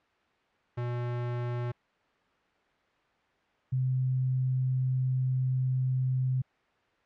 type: tone pair in turn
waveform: square / sine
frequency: 121.1 / 129.18 Hz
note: B2 / C3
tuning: -34 / -22 cents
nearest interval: minor second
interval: 112 cents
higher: second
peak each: -31 / -25 dBFS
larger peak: second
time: 0.77-1.72 / 3.72-6.42 s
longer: second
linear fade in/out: 10 ms
effects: white hiss -67 dBFS RMS until 7.05 s + low-pass 2000 Hz 12 dB/octave